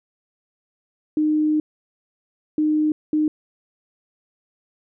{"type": "tone bursts at uneven times", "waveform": "sine", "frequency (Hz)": 306, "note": "D#4", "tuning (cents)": -29, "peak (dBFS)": -16, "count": 3, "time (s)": [[1.17, 1.6], [2.58, 2.92], [3.13, 3.28]], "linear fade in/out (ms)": 2, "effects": []}